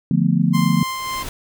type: chord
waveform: sine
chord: B half-diminished seventh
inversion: first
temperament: equal with one note detuned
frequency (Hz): 147.85 / 174.61 / 220 / 246.9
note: D3 / F3 / A3 / B3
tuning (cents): +12 / 0 / 0 / 0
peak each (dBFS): -20 / -17 / -20 / -22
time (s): 0.11-0.83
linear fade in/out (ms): 2
type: noise with exponential growth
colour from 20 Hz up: pink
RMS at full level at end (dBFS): -30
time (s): 0.41-1.29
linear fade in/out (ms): 2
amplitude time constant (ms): 190
type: tone with tremolo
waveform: sawtooth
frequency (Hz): 1046.5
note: C6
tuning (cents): 0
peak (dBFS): -19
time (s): 0.53-1.24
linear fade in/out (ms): 20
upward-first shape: sine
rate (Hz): 3.7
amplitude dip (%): 25
effects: none